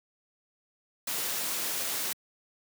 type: noise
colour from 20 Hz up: white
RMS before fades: -32 dBFS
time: 1.07-2.13 s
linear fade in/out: 5 ms
effects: high-pass 150 Hz 12 dB/octave